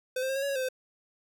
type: tone with pitch steps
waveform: square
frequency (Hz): 511 / 525 / 535 / 546 / 562 / 553 / 519 / 515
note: C5 / C5 / C5 / C#5 / C#5 / C#5 / C5 / C5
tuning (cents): -41 / +6 / +38 / -26 / +24 / -4 / -14 / -28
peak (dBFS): -29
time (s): 0.16-0.688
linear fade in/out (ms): 5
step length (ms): 66
effects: none